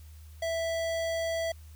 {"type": "tone with notch filter", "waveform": "square", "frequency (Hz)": 659.3, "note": "E5", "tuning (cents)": 0, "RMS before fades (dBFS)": -31, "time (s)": [0.42, 1.52], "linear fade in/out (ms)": 5, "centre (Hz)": 12000, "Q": 1.1, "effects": ["added 77 Hz sine -46 dBFS peak until 1.75 s", "white hiss -61 dBFS RMS until 1.75 s"]}